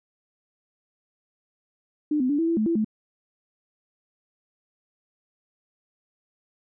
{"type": "tone with pitch steps", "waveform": "sine", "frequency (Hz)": [299.8, 254.8, 289.3, 329, 333.8, 216.3, 334.8, 216.2], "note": ["D4", "C4", "D4", "E4", "E4", "A3", "E4", "A3"], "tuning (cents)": [36, -46, -26, -3, 22, -29, 27, -30], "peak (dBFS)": -20, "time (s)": [2.11, 2.846], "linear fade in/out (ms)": 5, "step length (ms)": 92, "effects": []}